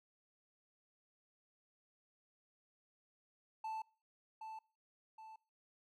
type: tone with echo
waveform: triangle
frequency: 880 Hz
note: A5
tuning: in tune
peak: -38 dBFS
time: 3.64-3.82 s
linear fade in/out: 5 ms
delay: 770 ms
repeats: 2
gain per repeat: -6 dB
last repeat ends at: 5.36 s
effects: noise-tail reverb RT60 0.4 s tail -25 dB re dry